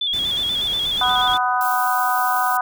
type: tone with vibrato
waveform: sine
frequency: 3410 Hz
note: G#7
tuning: 45 cents sharp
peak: -19 dBFS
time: 0.01-1.37 s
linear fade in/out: 5 ms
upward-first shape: square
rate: 8.3 Hz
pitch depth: 51 cents each way
type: noise with tremolo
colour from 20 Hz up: pink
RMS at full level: -34 dBFS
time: 0.13-1.38 s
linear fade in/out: 5 ms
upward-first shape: triangle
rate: 8.6 Hz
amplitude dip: 25%
type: harmonic tone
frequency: 248.8 Hz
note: B3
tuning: 13 cents sharp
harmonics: 3 / 4 / 5 / 6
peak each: -21 / -22 / -22 / -25 dBFS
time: 1.01-2.61 s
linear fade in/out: 2 ms
type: noise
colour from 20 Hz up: violet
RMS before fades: -30 dBFS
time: 1.61-2.57 s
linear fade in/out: 0 ms
effects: none